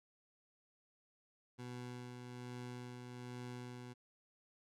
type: tone with tremolo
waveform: 20% pulse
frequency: 123.47 Hz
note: B2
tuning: in tune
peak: -40 dBFS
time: 1.58-3.94 s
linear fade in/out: 20 ms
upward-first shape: sine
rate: 1.2 Hz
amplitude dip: 35%
effects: low-pass 9000 Hz 12 dB/octave